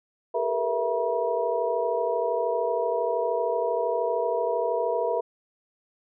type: tone cluster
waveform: sine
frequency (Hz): 398.1 / 446.5 / 479.4 / 661 / 960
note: G4 / A4 / A#4 / E5 / B5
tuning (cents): +27 / +25 / +48 / +5 / -49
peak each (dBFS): -33 / -31 / -27 / -28 / -31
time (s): 0.34-5.21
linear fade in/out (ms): 10
effects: none